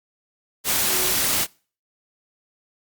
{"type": "tone in noise", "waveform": "sine", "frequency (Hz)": 368.5, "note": "F#4", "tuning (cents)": -7, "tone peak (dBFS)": -31, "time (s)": [0.87, 1.16], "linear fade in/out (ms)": 50, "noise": "white", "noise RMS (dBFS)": -21, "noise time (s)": [0.64, 1.47], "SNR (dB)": -13, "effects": ["noise-tail reverb RT60 0.4 s tail -25 dB re dry", "Opus 48 kbps"]}